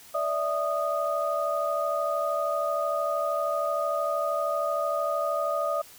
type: tone cluster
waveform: sine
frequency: 582 / 655 / 1236 Hz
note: D5 / E5 / D#6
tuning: -16 / -11 / -12 cents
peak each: -29 dBFS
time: 0.14-5.82 s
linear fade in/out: 10 ms
effects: white hiss -50 dBFS RMS until 5.98 s